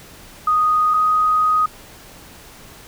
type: tone pair in turn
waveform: sine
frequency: 1242 / 1249.9 Hz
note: D#6 / D#6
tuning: -3 / +7 cents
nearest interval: unison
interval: 10 cents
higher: second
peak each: -13 dBFS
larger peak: neither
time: 0.47-0.94 / 0.94-1.66 s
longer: second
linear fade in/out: 5 ms
effects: pink hiss -42 dBFS RMS until 2.87 s

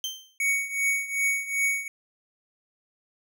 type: tone with exponential decay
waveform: 30% pulse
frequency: 3122 Hz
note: G7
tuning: 8 cents flat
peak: -23 dBFS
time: 0.04-0.38 s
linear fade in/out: 1 ms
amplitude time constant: 72 ms
type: tone with tremolo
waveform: square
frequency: 2234 Hz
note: C#7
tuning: 13 cents sharp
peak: -21 dBFS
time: 0.4-1.88 s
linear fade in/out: 2 ms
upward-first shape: triangle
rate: 2.6 Hz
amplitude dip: 85%
effects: none

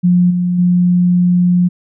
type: tone with level steps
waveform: sine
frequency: 177.9 Hz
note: F3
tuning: 32 cents sharp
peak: -7 / -12 / -8 dBFS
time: 0.03-1.69 s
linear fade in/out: 20 ms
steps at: 0.3 / 0.58 s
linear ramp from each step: 10 ms
effects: none

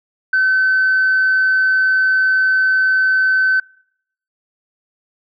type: tone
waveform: sine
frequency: 1527 Hz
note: G6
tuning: 46 cents flat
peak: -10 dBFS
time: 0.33-3.6 s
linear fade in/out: 5 ms
effects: noise-tail reverb RT60 0.7 s tail -25 dB re dry + tanh soft clip ceiling -8 dBFS

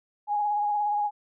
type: tone with vibrato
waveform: sine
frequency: 830 Hz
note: G#5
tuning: 1 cent flat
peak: -23 dBFS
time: 0.27-1.11 s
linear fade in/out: 50 ms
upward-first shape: sine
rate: 17 Hz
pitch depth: 26 cents each way
effects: none

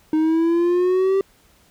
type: exponential sweep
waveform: triangle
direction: up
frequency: 309.5 to 392 Hz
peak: -13 dBFS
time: 0.13-1.21 s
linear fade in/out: 2 ms
effects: pink hiss -56 dBFS RMS until 1.7 s

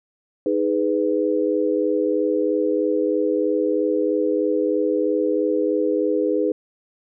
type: chord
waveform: sine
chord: G# minor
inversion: second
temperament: just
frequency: 311.5 / 415.3 / 498.4 Hz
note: D#4 / G#4 / B4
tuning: +2 / 0 / +16 cents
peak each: -22 dBFS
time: 0.46-6.52 s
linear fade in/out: 2 ms
effects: none

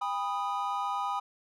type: chord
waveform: triangle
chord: G augmented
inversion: none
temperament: equal with one note detuned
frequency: 803.7 / 987.8 / 1244.5 Hz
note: G5 / B5 / D#6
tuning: +43 / 0 / 0 cents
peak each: -32 dBFS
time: 0.01-1.2 s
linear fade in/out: 10 ms
effects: none

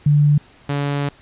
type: tone pair in turn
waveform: sine / sawtooth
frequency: 146.83 / 142.73 Hz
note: D3 / D3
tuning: 0 / -49 cents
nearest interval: unison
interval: 49 cents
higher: first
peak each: -10 / -15 dBFS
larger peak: first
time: 0.06-0.38 / 0.69-1.09 s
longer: second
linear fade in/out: 5 ms
effects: pink hiss -49 dBFS RMS until 1.21 s + resampled to 8000 Hz

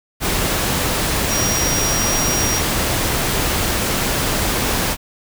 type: tone in noise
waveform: sine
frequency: 5700 Hz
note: F8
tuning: 34 cents sharp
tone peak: -20 dBFS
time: 1.28-2.62 s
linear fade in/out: 50 ms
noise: pink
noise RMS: -19 dBFS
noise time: 0.2-4.97 s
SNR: -4 dB
effects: none

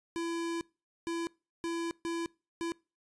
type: tone bursts at uneven times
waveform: square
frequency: 335.6 Hz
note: E4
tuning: 31 cents sharp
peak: -33 dBFS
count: 5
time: 0.16-0.61 / 1.07-1.27 / 1.64-1.91 / 2.05-2.26 / 2.61-2.72 s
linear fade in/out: 0 ms
effects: noise-tail reverb RT60 0.3 s tail -24 dB re dry + resampled to 22050 Hz

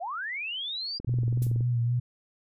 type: linear sweep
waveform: sine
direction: up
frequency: 624 to 4876 Hz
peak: -31 dBFS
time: 0-0.99 s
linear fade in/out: 20 ms
type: click train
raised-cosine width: 3 ms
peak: -25 dBFS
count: 14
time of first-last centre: 1-1.607 s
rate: 21.4 Hz
type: tone with vibrato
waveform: sine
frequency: 120 Hz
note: B2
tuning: 49 cents flat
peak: -23 dBFS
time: 1.07-2 s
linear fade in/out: 10 ms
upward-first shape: sine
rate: 3.7 Hz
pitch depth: 38 cents each way
type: noise with exponential decay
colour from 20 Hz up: violet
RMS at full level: -35 dBFS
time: 1.42-1.56 s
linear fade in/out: 5 ms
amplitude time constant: 29 ms
effects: resampled to 32000 Hz

